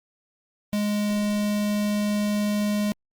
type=tone with notch filter; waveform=square; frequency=207.7 Hz; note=G#3; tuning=in tune; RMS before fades=-24 dBFS; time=0.73-2.92 s; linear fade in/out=0 ms; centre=1300 Hz; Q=1.7; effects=Opus 32 kbps